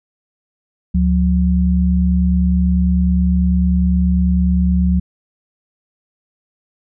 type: tone pair together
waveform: sine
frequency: 71.9 / 181.18 Hz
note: D2 / F#3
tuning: -36 / -36 cents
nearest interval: octave + major third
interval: 1600 cents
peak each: -14 dBFS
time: 0.94-5 s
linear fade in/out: 10 ms
effects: none